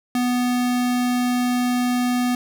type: tone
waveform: square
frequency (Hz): 246.9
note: B3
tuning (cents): 0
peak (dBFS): -19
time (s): 0.15-2.35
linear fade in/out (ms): 2
effects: none